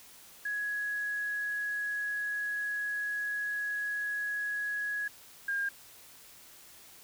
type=tone pair in turn; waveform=sine; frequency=1672 / 1612.4 Hz; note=G#6 / G6; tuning=+11 / +48 cents; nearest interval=minor second; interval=63 cents; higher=first; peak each=-31 / -29 dBFS; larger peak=second; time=0.45-5.08 / 5.48-5.69 s; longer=first; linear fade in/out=5 ms; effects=white hiss -54 dBFS RMS until 7.03 s